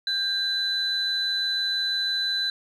sine tone pair together, 1590 / 4007 Hz, G6 / B7, +24 / +24 cents, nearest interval octave + major third, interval 1600 cents, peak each -29 / -23 dBFS, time 0.07-2.5 s, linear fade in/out 2 ms, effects tanh soft clip ceiling -17 dBFS

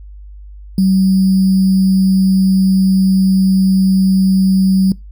sine tone with sample-and-hold, 190 Hz, F#3, 46 cents sharp, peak -8 dBFS, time 0.78-4.92 s, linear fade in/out 2 ms, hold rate 4900 Hz, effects noise-tail reverb RT60 0.2 s tail -22 dB re dry + added 50 Hz sine -31 dBFS peak until 5.11 s

